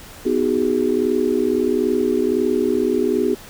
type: chord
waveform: sine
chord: G# minor seventh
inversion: first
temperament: just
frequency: 249.2 / 311.5 / 373.8 / 415.3 Hz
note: B3 / D#4 / F#4 / G#4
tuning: +16 / +2 / +18 / 0 cents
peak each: -22 / -23 / -20 / -21 dBFS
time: 0.25-3.35 s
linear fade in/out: 10 ms
effects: pink hiss -40 dBFS RMS until 3.49 s